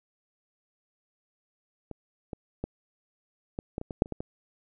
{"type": "clicks", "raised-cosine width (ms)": 2, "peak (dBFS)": [-25, -22, -18, -19, -18, -23, -22, -6, -30, -20, -21], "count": 11, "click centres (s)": [1.913, 2.332, 2.64, 3.589, 3.781, 3.814, 3.908, 4.021, 4.059, 4.123, 4.205], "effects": []}